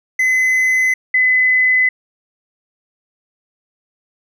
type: tone pair in turn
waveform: triangle / sine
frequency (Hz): 2032 / 2018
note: B6 / B6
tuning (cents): +49 / +37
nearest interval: unison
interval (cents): 12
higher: first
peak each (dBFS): -10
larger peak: neither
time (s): 0.19-0.94 / 1.14-1.89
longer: neither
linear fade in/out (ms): 5
effects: none